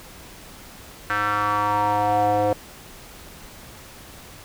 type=tone with band-pass filter sweep; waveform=square; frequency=103.83 Hz; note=G#2; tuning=in tune; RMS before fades=-21 dBFS; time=1.1-2.53 s; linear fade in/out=0 ms; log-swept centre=1500 to 590 Hz; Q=4.5; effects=pink hiss -43 dBFS RMS until 4.44 s